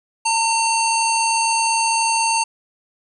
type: harmonic tone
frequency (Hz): 907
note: A#5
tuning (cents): -48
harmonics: 1 / 3 / 5 / 7 / 9 / 10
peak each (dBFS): -18 / -23 / -25 / -26 / -28 / -28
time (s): 0.25-2.44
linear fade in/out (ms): 10
effects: 9-bit